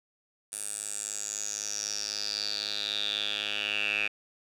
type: tone with band-pass filter sweep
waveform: 10% pulse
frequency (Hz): 103.83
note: G#2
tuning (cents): 0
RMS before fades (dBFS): -33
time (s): 0.52-4.08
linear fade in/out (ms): 10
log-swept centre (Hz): 9400 to 2500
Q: 7.5
effects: none